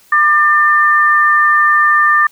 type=tone pair together; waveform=sine; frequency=1196 / 1793.5 Hz; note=D6 / A6; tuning=+31 / +33 cents; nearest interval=perfect fifth; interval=702 cents; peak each=-10 dBFS; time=0.12-2.27 s; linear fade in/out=5 ms; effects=white hiss -48 dBFS RMS until 2.31 s